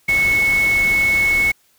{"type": "tone in noise", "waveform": "sine", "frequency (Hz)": 2201, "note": "C#7", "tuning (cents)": -13, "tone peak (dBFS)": -13, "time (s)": [0.08, 1.52], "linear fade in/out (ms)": 10, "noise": "pink", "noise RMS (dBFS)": -28, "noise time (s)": [0.08, 1.52], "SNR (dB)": 12, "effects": ["white hiss -58 dBFS RMS until 1.78 s"]}